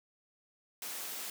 white high-pass noise, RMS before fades -41 dBFS, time 0.82-1.3 s, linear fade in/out 2 ms, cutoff 240 Hz, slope 12 dB/octave, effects none

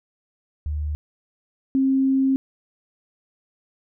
sine tone pair in turn, 75 / 267.3 Hz, D2 / C4, +37 / +37 cents, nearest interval octave + minor seventh, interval 2200 cents, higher second, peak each -23 / -16 dBFS, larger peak second, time 0.66-0.95 / 1.75-2.36 s, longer second, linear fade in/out 0 ms, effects none

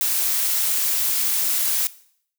blue noise with amplitude modulation, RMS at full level -19 dBFS, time 0.01-1.87 s, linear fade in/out 0 ms, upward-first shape sine, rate 271 Hz, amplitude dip 50%, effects noise-tail reverb RT60 0.6 s tail -18 dB re dry

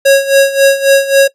square tone with tremolo, 549 Hz, C#5, 17 cents flat, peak -3 dBFS, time 0.05-1.28 s, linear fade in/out 10 ms, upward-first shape sine, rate 3.7 Hz, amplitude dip 80%, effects noise-tail reverb RT60 0.1 s tail -19 dB re dry + resampled to 32000 Hz

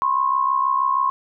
sine tone pair together, 1014.7 / 1081 Hz, B5 / C#6, +47 / -44 cents, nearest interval minor second, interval 109 cents, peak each -22 / -18 dBFS, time 0.02-1.1 s, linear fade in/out 0 ms, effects none

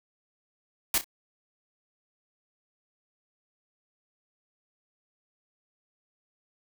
white noise with echo, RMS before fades -24 dBFS, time 0.94-0.98 s, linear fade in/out 2 ms, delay 32 ms, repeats 2, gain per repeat -12 dB, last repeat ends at 1.044 s, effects none

